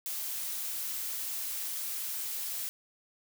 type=noise; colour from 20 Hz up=blue; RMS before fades=-36 dBFS; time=0.06-2.69 s; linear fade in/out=0 ms; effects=none